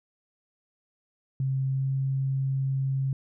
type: tone with pitch glide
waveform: sine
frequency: 133.6 to 134.68 Hz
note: C3 to C#3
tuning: +36 to -50 cents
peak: -24 dBFS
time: 1.4-3.13 s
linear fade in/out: 2 ms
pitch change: +14 cents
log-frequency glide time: 1.68-1.89 s
effects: none